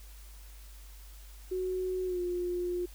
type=tone with pitch glide; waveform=sine; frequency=370 to 354.9 Hz; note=F#4 to F4; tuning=0 to +28 cents; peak=-30 dBFS; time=1.51-2.86 s; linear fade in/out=10 ms; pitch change=-72 cents; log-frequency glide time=2.05-2.2 s; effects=added 50 Hz sine -47 dBFS peak until 2.94 s + white hiss -57 dBFS RMS until 2.94 s